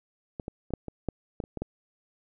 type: clicks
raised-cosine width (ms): 2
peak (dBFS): -21 / -21 / -30 / -13 / -23 / -15 / -18 / -26 / -21 / -18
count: 10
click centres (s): 0.398 / 0.481 / 0.706 / 0.737 / 0.883 / 1.087 / 1.402 / 1.439 / 1.573 / 1.62
effects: none